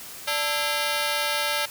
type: ring-modulated tone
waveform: 10% pulse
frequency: 737 Hz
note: F#5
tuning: 7 cents flat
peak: -12 dBFS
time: 0.27-1.66 s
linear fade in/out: 10 ms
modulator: 153 Hz
effects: white hiss -40 dBFS RMS until 1.7 s